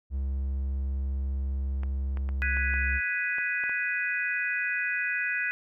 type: tone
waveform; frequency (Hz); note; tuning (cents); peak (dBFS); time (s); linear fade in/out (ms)
triangle; 67.4; C#2; -48; -25; 0.1-3.01; 50
type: clicks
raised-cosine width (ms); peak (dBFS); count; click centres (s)
0.5; -27; 8; 1.834 / 2.172 / 2.29 / 2.57 / 2.739 / 3.384 / 3.638 / 3.695
type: chord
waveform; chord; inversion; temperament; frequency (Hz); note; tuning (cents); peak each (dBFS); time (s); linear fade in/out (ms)
sine; G# minor seventh; third; equal; 1480 / 1661.2 / 1975.5 / 2489; F#6 / G#6 / B6 / D#7; 0 / 0 / 0 / 0; -32; 2.42-5.51; 0
effects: none